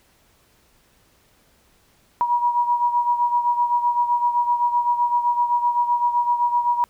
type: beating tone pair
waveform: sine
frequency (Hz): 960 / 967.8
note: B5 / B5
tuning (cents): -49 / -35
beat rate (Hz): 7.8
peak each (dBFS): -18 / -24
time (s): 2.21-6.84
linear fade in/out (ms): 0
effects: pink hiss -59 dBFS RMS until 6.89 s